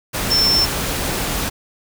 sine tone in noise, 5370 Hz, E8, 31 cents sharp, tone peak -13 dBFS, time 0.3-0.66 s, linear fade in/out 20 ms, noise pink, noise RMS -22 dBFS, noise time 0.13-1.5 s, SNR +6 dB, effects none

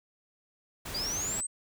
pink noise, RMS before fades -39 dBFS, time 0.85-1.41 s, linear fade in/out 10 ms
sine linear sweep, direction up, 4643 to 8372 Hz, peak -31 dBFS, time 0.94-1.47 s, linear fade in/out 10 ms
effects none

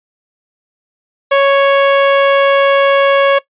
sawtooth tone, 554.4 Hz, C#5, in tune, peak -3 dBFS, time 1.31-3.39 s, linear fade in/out 10 ms, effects noise-tail reverb RT60 0.1 s tail -19 dB re dry + resampled to 8000 Hz

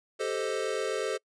square chord, A half-diminished seventh, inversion third, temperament equal, 392 / 440 / 523.3 / 622.3 Hz, G4 / A4 / C5 / Eb5, 0 / 0 / 0 / 0 cents, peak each -36 / -33 / -35 / -39 dBFS, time 0.19-1.18 s, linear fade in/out 20 ms, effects noise-tail reverb RT60 0.1 s tail -25 dB re dry + resampled to 22050 Hz

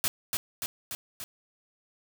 white noise with echo, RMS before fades -27 dBFS, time 0.04-0.08 s, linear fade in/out 0 ms, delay 290 ms, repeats 4, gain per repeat -3 dB, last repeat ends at 1.24 s, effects none

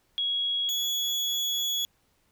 sine / 35% pulse tone pair in turn, 3322 / 3374 Hz, G#7 / G#7, 0 / +27 cents, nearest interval unison, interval 27 cents, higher second, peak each -25 / -24 dBFS, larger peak second, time 0.18-0.69 / 0.69-1.85 s, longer second, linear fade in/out 0 ms, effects pink hiss -69 dBFS RMS until 2.31 s

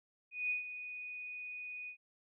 sine tone with ADSR envelope, 2479 Hz, D#7, 7 cents flat, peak -31 dBFS, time 0.31-1.97 s, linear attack 190 ms, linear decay 130 ms, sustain -11 dB, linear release 87 ms, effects none

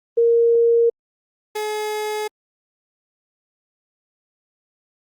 sine / 30% pulse tone pair in turn, 466.2 / 425.3 Hz, A#4 / G#4, 0 / +41 cents, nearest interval major second, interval 159 cents, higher first, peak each -12 / -20 dBFS, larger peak first, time 0.17-0.9 / 1.55-2.28 s, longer neither, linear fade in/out 10 ms, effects Opus 24 kbps

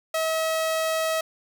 sawtooth tone, 642 Hz, E5, 46 cents flat, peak -19 dBFS, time 0.14-1.21 s, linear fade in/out 5 ms, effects 8-bit

